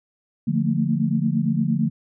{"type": "chord", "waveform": "sine", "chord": "Bb major seventh", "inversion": "first", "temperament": "equal with one note detuned", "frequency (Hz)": [146.83, 174.61, 220, 228.8], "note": ["D3", "F3", "A3", "Bb3"], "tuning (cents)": [0, 0, 0, -32], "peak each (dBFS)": -24, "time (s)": [0.47, 1.9], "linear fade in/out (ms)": 10, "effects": []}